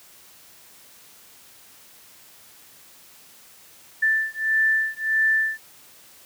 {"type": "beating tone pair", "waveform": "sine", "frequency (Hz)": [1766, 1767.6], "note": ["A6", "A6"], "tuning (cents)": [6, 7], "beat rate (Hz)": 1.6, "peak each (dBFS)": -22, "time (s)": [4.02, 5.58], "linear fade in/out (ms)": 10, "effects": ["white hiss -50 dBFS RMS until 6.25 s", "high-pass 60 Hz 12 dB/octave"]}